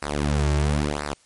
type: tone with flanger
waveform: sawtooth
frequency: 73.42 Hz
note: D2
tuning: in tune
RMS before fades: -23 dBFS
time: 0.02-1.14 s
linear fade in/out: 5 ms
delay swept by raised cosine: 0.3 to 4.1 ms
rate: 0.98 Hz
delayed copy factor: -0.9
effects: white hiss -58 dBFS RMS until 1.25 s + MP3 48 kbps